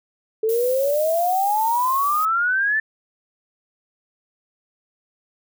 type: exponential sweep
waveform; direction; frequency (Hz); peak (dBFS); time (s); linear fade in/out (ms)
sine; up; 432.6 to 1782; -17; 0.43-2.8; 5
type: noise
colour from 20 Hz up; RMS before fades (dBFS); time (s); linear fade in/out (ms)
violet; -32; 0.49-2.25; 0
effects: none